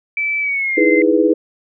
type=tone with pitch glide; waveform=sine; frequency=2315 to 2074 Hz; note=D7 to C7; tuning=-25 to -16 cents; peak=-16 dBFS; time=0.17-1.02 s; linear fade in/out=2 ms; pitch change=-191 cents; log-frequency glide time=0.4-0.82 s
type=chord; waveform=sine; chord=E major seventh; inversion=third; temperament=equal; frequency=311.1 / 329.6 / 415.3 / 493.9 Hz; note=D#4 / E4 / G#4 / B4; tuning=0 / 0 / 0 / 0 cents; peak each=-16 dBFS; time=0.77-1.34 s; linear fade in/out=10 ms
effects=none